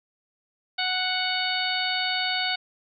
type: harmonic tone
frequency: 740 Hz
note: F#5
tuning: in tune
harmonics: 1 / 2 / 3 / 4 / 5 / 6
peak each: -31 / -31 / -31 / -31 / -31 / -31 dBFS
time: 0.78-2.56 s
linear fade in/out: 10 ms
effects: none